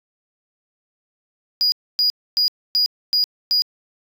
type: tone bursts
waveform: sine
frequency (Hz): 4894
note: D#8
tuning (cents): -29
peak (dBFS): -12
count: 6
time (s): 1.61-3.62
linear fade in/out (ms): 0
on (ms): 110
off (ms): 270
effects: tanh soft clip ceiling -13 dBFS